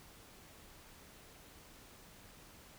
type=silence; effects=pink hiss -58 dBFS RMS until 2.78 s